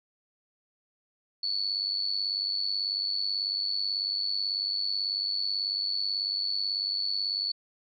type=tone with amplitude modulation; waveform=sine; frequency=4438 Hz; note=C#8; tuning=1 cent sharp; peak=-24 dBFS; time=1.43-7.52 s; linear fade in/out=5 ms; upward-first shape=sine; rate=98.2 Hz; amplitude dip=70%; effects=none